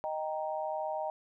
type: chord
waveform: sine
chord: Eb major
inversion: none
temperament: equal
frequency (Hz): 622.3 / 784 / 932.3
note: Eb5 / G5 / Bb5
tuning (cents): 0 / 0 / 0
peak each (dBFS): -35 / -37 / -39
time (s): 0.04-1.1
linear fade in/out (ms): 0
effects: none